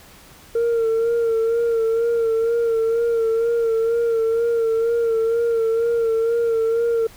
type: tone with vibrato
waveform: sine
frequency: 458.6 Hz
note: A#4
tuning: 28 cents flat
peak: -14 dBFS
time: 0.55-7.07 s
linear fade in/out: 5 ms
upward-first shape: sine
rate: 2.1 Hz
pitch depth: 37 cents each way
effects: tanh soft clip ceiling -15 dBFS + pink hiss -46 dBFS RMS until 7.16 s